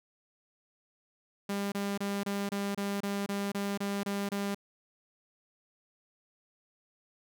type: tone bursts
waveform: sawtooth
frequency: 200.3 Hz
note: G3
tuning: 38 cents sharp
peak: -27 dBFS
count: 12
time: 1.49-4.547 s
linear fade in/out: 5 ms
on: 230 ms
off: 27 ms
effects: none